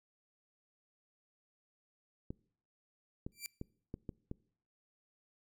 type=clicks; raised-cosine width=3 ms; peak=-28 dBFS; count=6; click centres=2.305 / 3.265 / 3.614 / 3.941 / 4.092 / 4.314 s
type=tone with exponential growth; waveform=10% pulse; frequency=2349 Hz; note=D7; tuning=in tune; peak=-28 dBFS; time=3.32-3.46 s; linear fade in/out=0 ms; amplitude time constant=29 ms
effects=noise-tail reverb RT60 0.6 s tail -24 dB re dry